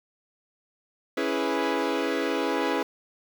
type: chord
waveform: sawtooth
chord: C# minor seventh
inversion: none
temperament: equal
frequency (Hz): 277.2 / 329.6 / 415.3 / 493.9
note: C#4 / E4 / G#4 / B4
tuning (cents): 0 / 0 / 0 / 0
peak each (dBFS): -26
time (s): 1.17-2.83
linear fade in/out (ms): 5
effects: low-pass 4000 Hz 12 dB/octave + 8-bit